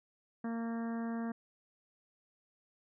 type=harmonic tone; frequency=230.1 Hz; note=A#3; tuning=22 cents flat; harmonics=1 / 2 / 3 / 4 / 5 / 6 / 7 / 8; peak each=-35 / -47 / -47 / -52 / -52 / -56 / -53 / -57 dBFS; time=0.44-1.32 s; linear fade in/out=5 ms; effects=none